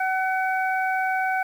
harmonic tone, 754 Hz, F#5, 32 cents sharp, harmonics 1 / 2 / 3, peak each -23 / -26 / -32 dBFS, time 0-1.43 s, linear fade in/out 5 ms, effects 8-bit

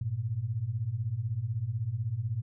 sine beating tone pair, 102.1 / 118.1 Hz, G#2 / A#2, -29 / +23 cents, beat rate 16 Hz, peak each -34 / -31 dBFS, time 0.01-2.42 s, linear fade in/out 5 ms, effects none

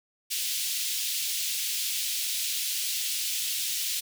pink high-pass noise, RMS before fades -30 dBFS, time 0.3-4.01 s, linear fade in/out 20 ms, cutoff 2900 Hz, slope 24 dB/octave, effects none

